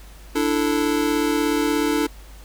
square chord, D suspended second, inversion none, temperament just, 293.7 / 330.4 / 440.5 Hz, D4 / E4 / A4, 0 / +4 / +2 cents, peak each -22 / -25 / -25 dBFS, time 0.35-2.07 s, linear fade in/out 10 ms, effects added 50 Hz sine -40 dBFS peak until 2.44 s + pink hiss -48 dBFS RMS until 2.44 s

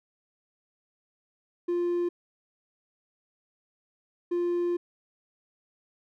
triangle tone bursts at uneven times, 349.2 Hz, F4, in tune, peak -22 dBFS, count 2, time 1.68-2.09 / 4.31-4.77 s, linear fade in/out 10 ms, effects tanh soft clip ceiling -18 dBFS

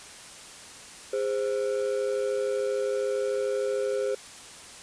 triangle ring-modulated tone, 466.2 Hz, A#4, in tune, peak -20 dBFS, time 1.13-4.15 s, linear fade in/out 5 ms, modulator 56.5 Hz, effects white hiss -45 dBFS RMS until 4.82 s + resampled to 22050 Hz

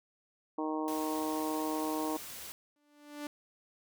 harmonic tone, 155.56 Hz, D#3, in tune, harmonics 2 / 3 / 4 / 5 / 6 / 7, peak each -34 / -40 / -42 / -42 / -40 / -43 dBFS, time 0.58-2.17 s, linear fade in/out 5 ms
white noise, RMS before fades -45 dBFS, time 0.88-2.52 s, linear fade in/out 0 ms
sawtooth tone with exponential growth, 293.7 Hz, D4, in tune, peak -32 dBFS, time 2.76-3.27 s, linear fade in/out 2 ms, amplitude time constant 110 ms
effects none

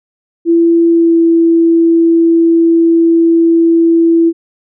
sine tone with pitch glide, 335.8 to 332.5 Hz, E4 to E4, +32 to +15 cents, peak -5 dBFS, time 0.45-4.33 s, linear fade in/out 50 ms, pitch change -17 cents, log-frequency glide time 0.89-1.16 s, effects none

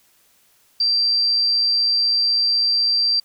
sine tone with amplitude modulation, 4704 Hz, D8, 2 cents sharp, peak -14 dBFS, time 0.8-3.2 s, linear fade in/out 5 ms, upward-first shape sine, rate 116 Hz, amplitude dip 25%, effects white hiss -58 dBFS RMS until 3.24 s

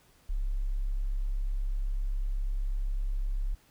sine tone, 33.99 Hz, C#1, 33 cents flat, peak -27 dBFS, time 0.29-3.55 s, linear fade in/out 10 ms, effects pink hiss -63 dBFS RMS until 3.7 s

